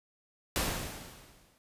pink noise with exponential decay, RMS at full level -28 dBFS, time 0.56-1.58 s, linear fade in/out 0 ms, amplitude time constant 220 ms, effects resampled to 32000 Hz

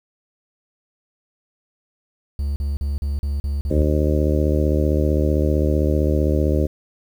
triangle tone bursts, 70.9 Hz, C#2, 40 cents sharp, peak -18 dBFS, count 7, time 2.39-3.82 s, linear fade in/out 0 ms, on 170 ms, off 40 ms
harmonic tone, 75.5 Hz, D2, 48 cents sharp, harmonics 1 / 2 / 3 / 4 / 5 / 6 / 7 / 8, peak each -18 / -25 / -27 / -24 / -25 / -31 / -26 / -30 dBFS, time 3.7-6.67 s, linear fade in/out 10 ms
effects 8-bit

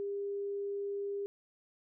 sine tone, 401.7 Hz, G4, 42 cents sharp, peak -34 dBFS, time 0-1.26 s, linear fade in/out 0 ms, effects none

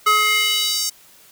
square tone with high-pass filter sweep, 424.1 Hz, G#4, 36 cents sharp, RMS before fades -18 dBFS, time 0.06-0.9 s, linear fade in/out 10 ms, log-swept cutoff 1200 to 6000 Hz, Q 2.3, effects white hiss -49 dBFS RMS until 1.31 s

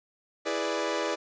sawtooth chord, E dominant seventh, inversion none, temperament equal, 329.6 / 415.3 / 493.9 / 587.3 Hz, E4 / G#4 / B4 / D5, 0 / 0 / 0 / 0 cents, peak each -30 / -30 / -30 / -28 dBFS, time 0.45-1.16 s, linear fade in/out 20 ms, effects resampled to 16000 Hz + 10-bit

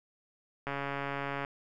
click train, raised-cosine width 0.5 ms, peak -20 dBFS, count 110, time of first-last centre 0.67-1.449 s, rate 140 Hz, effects none

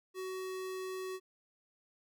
square tone, 374.7 Hz, F#4, 22 cents sharp, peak -39 dBFS, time 0.14-1.2 s, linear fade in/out 50 ms, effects none

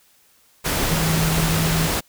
sine tone in noise, 161.2 Hz, E3, 38 cents flat, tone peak -19 dBFS, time 0.9-1.88 s, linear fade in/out 20 ms, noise pink, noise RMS -22 dBFS, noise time 0.64-2.01 s, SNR 0 dB, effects white hiss -57 dBFS RMS until 2.08 s

